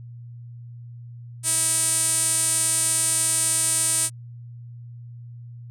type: tone with band-pass filter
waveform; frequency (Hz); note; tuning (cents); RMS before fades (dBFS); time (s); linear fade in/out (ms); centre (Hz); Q
sawtooth; 323.3; E4; -34; -22; 1.43-4.1; 50; 8900; 6.2
effects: added 119 Hz sine -37 dBFS peak until 5.7 s